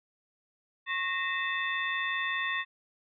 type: tone cluster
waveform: sine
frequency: 1086 / 1851 / 2016 / 2613 / 3545 Hz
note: C#6 / A#6 / B6 / E7 / A7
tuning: -36 / -13 / +35 / -16 / +12 cents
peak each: -36 / -31 / -40 / -37 / -39 dBFS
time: 0.86-2.65 s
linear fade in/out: 50 ms
effects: none